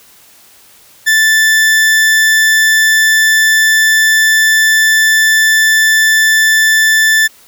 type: tone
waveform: 40% pulse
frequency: 1760 Hz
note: A6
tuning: in tune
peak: -6 dBFS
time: 1.06-7.28 s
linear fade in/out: 20 ms
effects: white hiss -43 dBFS RMS until 7.47 s